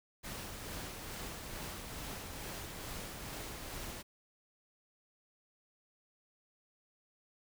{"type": "noise with tremolo", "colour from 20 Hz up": "pink", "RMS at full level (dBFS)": -43, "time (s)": [0.23, 4.03], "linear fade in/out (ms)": 20, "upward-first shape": "sine", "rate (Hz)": 2.3, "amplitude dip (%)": 30, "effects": []}